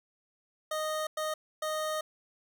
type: tone bursts at uneven times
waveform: 25% pulse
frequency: 620 Hz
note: D#5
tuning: 6 cents flat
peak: -27 dBFS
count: 3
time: 0.71-1.07 / 1.17-1.34 / 1.62-2.01 s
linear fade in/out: 5 ms
effects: none